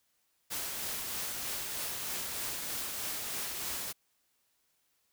white noise with tremolo, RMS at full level -36 dBFS, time 0.5-3.93 s, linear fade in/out 20 ms, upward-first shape triangle, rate 3.2 Hz, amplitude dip 30%, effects white hiss -75 dBFS RMS until 5.12 s

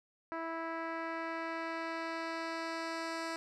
10% pulse tone with low-pass filter sweep, 328.2 Hz, E4, 8 cents flat, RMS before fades -39 dBFS, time 0.32-3.36 s, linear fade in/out 0 ms, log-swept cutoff 1500 to 7000 Hz, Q 0.96, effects none

